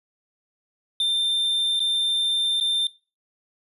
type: tone with dropouts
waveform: triangle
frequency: 3586 Hz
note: A7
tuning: 32 cents sharp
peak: -18 dBFS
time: 1-2.87 s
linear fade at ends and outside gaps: 2 ms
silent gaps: 1.795-1.802 / 2.601-2.609 s
effects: noise-tail reverb RT60 0.3 s tail -18 dB re dry + resampled to 32000 Hz